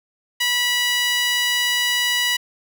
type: tone with high-pass filter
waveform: sawtooth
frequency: 977 Hz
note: B5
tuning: 19 cents flat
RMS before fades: -20 dBFS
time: 0.4-2.37 s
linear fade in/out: 10 ms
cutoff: 2400 Hz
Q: 2.4
effects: none